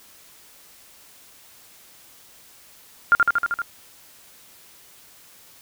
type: tone with echo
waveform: sine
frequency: 1400 Hz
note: F6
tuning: 4 cents sharp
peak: -10 dBFS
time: 3.12-3.15 s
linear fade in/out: 0 ms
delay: 78 ms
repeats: 6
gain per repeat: -2 dB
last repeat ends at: 3.618 s
effects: white hiss -50 dBFS RMS until 5.61 s